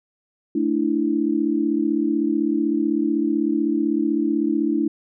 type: chord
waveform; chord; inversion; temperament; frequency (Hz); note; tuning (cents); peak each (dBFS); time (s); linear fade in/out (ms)
sine; A suspended fourth; none; equal; 220 / 293.7 / 329.6; A3 / D4 / E4; 0 / 0 / 0; -25 / -21 / -22; 0.55-4.88; 5
effects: none